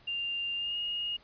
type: tone with pitch glide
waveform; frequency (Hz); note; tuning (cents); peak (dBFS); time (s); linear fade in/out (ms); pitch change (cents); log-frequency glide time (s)
sine; 2794 to 2859; F7 to F7; 0 to +40; -31; 0.07-1.17; 10; +40; 0.56-0.77
effects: pink hiss -60 dBFS RMS until 1.23 s + resampled to 11025 Hz